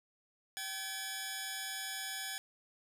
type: tone pair together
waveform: 10% pulse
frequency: 773 / 1705.5 Hz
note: G5 / G#6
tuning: -24 / +46 cents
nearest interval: octave + major second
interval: 1370 cents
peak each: -36 / -31 dBFS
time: 0.57-2.38 s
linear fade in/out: 0 ms
effects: none